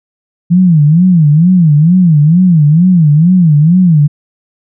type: tone with vibrato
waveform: sine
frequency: 164.81 Hz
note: E3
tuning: in tune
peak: -3 dBFS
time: 0.5-4.08 s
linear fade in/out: 20 ms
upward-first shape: sine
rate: 2.2 Hz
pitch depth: 210 cents each way
effects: none